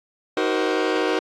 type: chord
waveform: sawtooth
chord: C half-diminished seventh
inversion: first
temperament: just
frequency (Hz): 314 / 376.7 / 470.9 / 523.3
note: Eb4 / Gb4 / Bb4 / C5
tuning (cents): +16 / +31 / +18 / 0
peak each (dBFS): -21 / -20 / -20 / -24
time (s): 0.37-1.19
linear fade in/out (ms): 2
effects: low-pass 4000 Hz 12 dB/octave + AAC 64 kbps